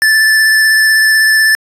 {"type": "tone with vibrato", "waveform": "square", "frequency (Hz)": 1754, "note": "A6", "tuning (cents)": -6, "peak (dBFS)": -7, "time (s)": [0.02, 1.55], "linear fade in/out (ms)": 0, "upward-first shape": "square", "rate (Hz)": 16, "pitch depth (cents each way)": 10, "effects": ["resampled to 32000 Hz"]}